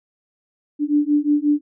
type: beating tone pair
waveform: sine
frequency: 291.4 / 297 Hz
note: D4 / D4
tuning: -13 / +20 cents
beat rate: 5.6 Hz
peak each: -18 dBFS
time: 0.79-1.61 s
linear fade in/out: 50 ms
effects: none